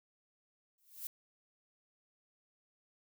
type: noise with exponential growth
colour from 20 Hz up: violet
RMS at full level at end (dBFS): -39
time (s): 0.78-1.07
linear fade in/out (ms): 1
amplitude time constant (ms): 62
effects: none